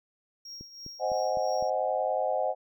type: tone with tremolo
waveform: triangle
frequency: 5588 Hz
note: F8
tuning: in tune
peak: -38 dBFS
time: 0.45-1.7 s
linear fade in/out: 5 ms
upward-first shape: triangle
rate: 3 Hz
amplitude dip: 70%
type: click train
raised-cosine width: 3 ms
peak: -32 dBFS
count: 5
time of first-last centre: 0.61-1.625 s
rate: 3.94 Hz
type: chord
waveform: sine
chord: Ab dominant seventh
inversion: first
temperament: equal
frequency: 523.3 / 622.3 / 740 / 830.6 Hz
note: C5 / Eb5 / Gb5 / Ab5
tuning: 0 / 0 / 0 / 0 cents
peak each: -31 / -30 / -30 / -35 dBFS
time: 0.99-2.55 s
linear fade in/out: 50 ms
effects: none